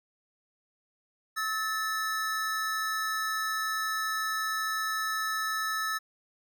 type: tone pair together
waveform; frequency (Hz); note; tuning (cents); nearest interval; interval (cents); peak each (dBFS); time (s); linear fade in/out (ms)
square; 1294.6 / 1760; E6 / A6; -32 / 0; perfect fourth; 532; -32 / -33; 1.36-5.99; 20
effects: none